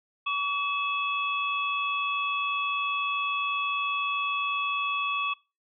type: tone cluster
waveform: sine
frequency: 1135 / 2596 / 3368 Hz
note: C#6 / E7 / G#7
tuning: +41 / -27 / +24 cents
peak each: -28 / -30 / -35 dBFS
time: 0.26-5.34 s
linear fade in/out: 10 ms
effects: noise-tail reverb RT60 0.3 s tail -23 dB re dry